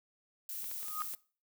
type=noise; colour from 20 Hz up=violet; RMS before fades=-41 dBFS; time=0.49-1.15 s; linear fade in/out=2 ms
type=clicks; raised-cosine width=0.2 ms; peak=-32 dBFS; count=6; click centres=0.643 / 0.714 / 0.83 / 0.883 / 1.006 / 1.137 s
type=tone with exponential growth; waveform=sine; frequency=1244.5 Hz; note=D#6; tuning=in tune; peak=-31 dBFS; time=0.79-1.02 s; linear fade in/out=0 ms; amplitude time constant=50 ms
effects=noise-tail reverb RT60 0.4 s tail -21 dB re dry